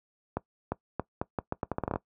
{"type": "accelerating click train", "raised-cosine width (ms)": 1, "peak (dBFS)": -15, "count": 14, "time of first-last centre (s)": [0.37, 1.959], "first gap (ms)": 350, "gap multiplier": 0.79, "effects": ["noise-tail reverb RT60 0.1 s tail -20 dB re dry", "high-pass 60 Hz 12 dB/octave"]}